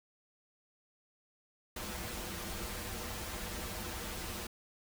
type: noise with comb filter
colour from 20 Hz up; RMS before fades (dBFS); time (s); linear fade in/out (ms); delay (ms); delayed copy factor
pink; -41; 1.76-4.47; 5; 7.2; -0.9
effects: none